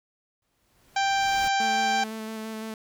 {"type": "noise with exponential growth", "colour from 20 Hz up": "pink", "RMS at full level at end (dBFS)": -37, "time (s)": [0.42, 1.48], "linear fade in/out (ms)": 2, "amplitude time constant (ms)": 230}
{"type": "harmonic tone", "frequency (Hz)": 786, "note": "G5", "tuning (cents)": 4, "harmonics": [1, 2, 3, 4, 5, 6, 7, 8, 9], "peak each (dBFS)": [-23, -29, -33, -35, -37, -39, -40, -41, -42], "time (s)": [0.96, 2.04], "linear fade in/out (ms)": 5}
{"type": "tone with vibrato", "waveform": "sawtooth", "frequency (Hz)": 220, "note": "A3", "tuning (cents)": 0, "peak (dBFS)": -29, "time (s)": [1.6, 2.74], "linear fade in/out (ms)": 2, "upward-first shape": "square", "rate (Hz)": 5.9, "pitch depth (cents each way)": 12}
{"effects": []}